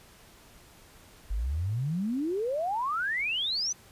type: exponential sweep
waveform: sine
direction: up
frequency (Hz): 46.25 to 6190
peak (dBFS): -27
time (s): 1.3-3.73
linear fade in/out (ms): 10
effects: pink hiss -55 dBFS RMS until 3.91 s + resampled to 32000 Hz